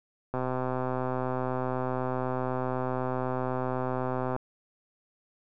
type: click train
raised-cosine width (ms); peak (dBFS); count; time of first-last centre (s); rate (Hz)
1; -17; 516; 0.34-4.363; 128
effects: none